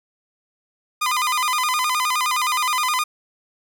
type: tone with vibrato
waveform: sawtooth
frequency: 1113 Hz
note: C#6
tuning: 7 cents sharp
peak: -15 dBFS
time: 1.01-3.04 s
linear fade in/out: 10 ms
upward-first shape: square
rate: 9.6 Hz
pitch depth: 160 cents each way
effects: none